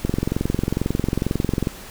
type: click train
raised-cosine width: 3 ms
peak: -7 dBFS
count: 37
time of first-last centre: 0.05-1.672 s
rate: 22.2 Hz
effects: pink hiss -39 dBFS RMS until 1.9 s